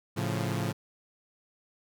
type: chord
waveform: sawtooth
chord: A augmented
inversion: none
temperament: equal with one note detuned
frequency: 110.38 / 138.59 / 174.61 Hz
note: A2 / C#3 / E#3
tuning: +6 / 0 / 0 cents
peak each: -28 / -30 / -30 dBFS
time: 0.16-0.73 s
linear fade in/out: 20 ms
effects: none